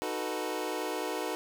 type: chord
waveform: 25% pulse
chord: B dominant seventh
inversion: first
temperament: equal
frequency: 311.1 / 370 / 440 / 493.9 Hz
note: D#4 / F#4 / A4 / B4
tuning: 0 / 0 / 0 / 0 cents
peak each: -34 dBFS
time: 0.02-1.35 s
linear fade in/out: 0 ms
effects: none